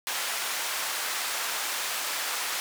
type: band-pass noise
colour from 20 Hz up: pink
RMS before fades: -31 dBFS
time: 0.07-2.6 s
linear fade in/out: 0 ms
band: 1000 to 16000 Hz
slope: 12 dB/octave
effects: none